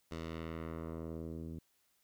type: tone with low-pass filter sweep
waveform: 10% pulse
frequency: 81.5 Hz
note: E2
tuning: 19 cents flat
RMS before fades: -43 dBFS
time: 0.11-1.59 s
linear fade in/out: 5 ms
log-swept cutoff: 6000 to 230 Hz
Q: 0.91
effects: white hiss -75 dBFS RMS until 2.03 s